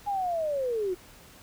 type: linear sweep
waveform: sine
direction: down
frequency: 830.6 to 349.2 Hz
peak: -26 dBFS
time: 0.06-0.95 s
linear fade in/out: 20 ms
effects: pink hiss -52 dBFS RMS until 1.42 s